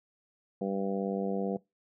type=harmonic tone; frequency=98 Hz; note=G2; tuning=in tune; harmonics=2 / 3 / 4 / 5 / 6 / 7 / 8; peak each=-33 / -40 / -37 / -35 / -45 / -40 / -47 dBFS; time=0.61-1.57 s; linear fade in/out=5 ms; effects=noise-tail reverb RT60 0.2 s tail -21 dB re dry